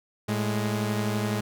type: tone pair together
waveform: sawtooth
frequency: 110 / 208.1 Hz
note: A2 / G#3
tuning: 0 / +4 cents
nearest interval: major seventh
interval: 1104 cents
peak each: -24 dBFS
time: 0.28-1.41 s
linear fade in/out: 10 ms
effects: none